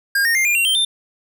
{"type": "tone with pitch steps", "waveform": "square", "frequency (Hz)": [1615, 1844.5, 2107, 2406, 2748, 3138, 3584], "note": ["G#6", "A#6", "C7", "D7", "F7", "G7", "A7"], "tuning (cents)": [-49, -19, 12, 41, -29, 1, 31], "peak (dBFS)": -15, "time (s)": [0.15, 0.85], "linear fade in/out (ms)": 5, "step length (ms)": 100, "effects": []}